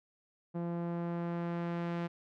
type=tone with low-pass filter sweep; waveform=sawtooth; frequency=171.2 Hz; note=F3; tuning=34 cents flat; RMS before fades=-36 dBFS; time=0.54-2.08 s; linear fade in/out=20 ms; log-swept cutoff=790 to 2600 Hz; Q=0.71; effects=none